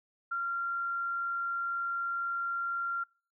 sine tone, 1381 Hz, F6, 20 cents flat, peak -30 dBFS, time 0.31-3.04 s, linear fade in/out 10 ms, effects noise-tail reverb RT60 0.4 s tail -26 dB re dry

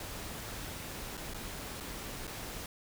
pink noise with dropouts, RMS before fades -42 dBFS, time 0-2.66 s, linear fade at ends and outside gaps 2 ms, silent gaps 1.171-1.175 / 1.337-1.344 / 1.802-1.806 / 2.27-2.276 s, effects none

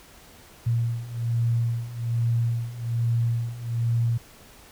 sine beating tone pair, 116.3 / 117.5 Hz, A#2 / A#2, -4 / +14 cents, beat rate 1.2 Hz, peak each -27 / -24 dBFS, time 0.66-4.18 s, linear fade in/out 10 ms, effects pink hiss -50 dBFS RMS until 4.71 s

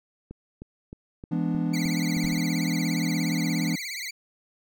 click train, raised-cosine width 3 ms, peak -26 dBFS, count 7, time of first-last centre 0.31-2.168 s, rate 3.23 Hz
triangle chord, E dominant seventh, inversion none, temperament equal with one note detuned, 168.28 / 207.7 / 246.9 / 293.7 Hz, E3 / G#3 / B3 / D4, +36 / 0 / 0 / 0 cents, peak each -25 / -30 / -28 / -28 dBFS, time 1.31-3.76 s, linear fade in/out 10 ms
20% pulse tone with vibrato, 2147 Hz, C7, 44 cents sharp, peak -27 dBFS, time 1.73-4.11 s, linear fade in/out 10 ms, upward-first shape triangle, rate 17 Hz, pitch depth 180 cents each way
brown noise with exponential decay, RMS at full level -32 dBFS, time 2.24-2.47 s, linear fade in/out 2 ms, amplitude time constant 49 ms
effects none

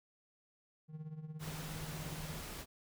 triangle tone with tremolo, 155.56 Hz, D#3, in tune, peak -38 dBFS, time 0.88-2.41 s, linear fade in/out 50 ms, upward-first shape triangle, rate 17 Hz, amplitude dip 80%
pink noise, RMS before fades -46 dBFS, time 1.39-2.66 s, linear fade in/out 50 ms
effects none

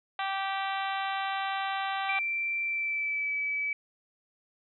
harmonic tone, 389.3 Hz, G4, 12 cents flat, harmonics 2 / 3 / 4 / 5 / 6 / 7 / 8 / 9 / 10, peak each -32 / -36 / -38 / -40 / -42 / -43 / -44 / -45 / -46 dBFS, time 0.19-2.19 s, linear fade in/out 2 ms
sine tone with pitch glide, 2349 to 2294 Hz, D7 to D7, 0 to -41 cents, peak -28 dBFS, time 2.09-3.73 s, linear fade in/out 2 ms, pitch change -41 cents, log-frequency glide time 2.63-3.33 s
effects none

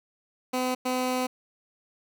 15% pulse tone bursts at uneven times, 254.1 Hz, B3, 49 cents sharp, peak -19 dBFS, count 2, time 0.53-0.75 / 0.85-1.27 s, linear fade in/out 10 ms, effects none

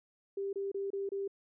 sine tone bursts, 394.9 Hz, G4, 13 cents sharp, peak -33 dBFS, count 5, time 0.37-1.278 s, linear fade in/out 5 ms, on 160 ms, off 27 ms, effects none

